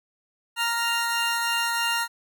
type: tone pair together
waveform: 20% pulse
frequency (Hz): 932.3 / 1396.9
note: A#5 / F6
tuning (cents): 0 / 0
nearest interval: perfect fifth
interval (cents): 700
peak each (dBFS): -21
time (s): 0.56-2.08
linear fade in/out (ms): 50
effects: none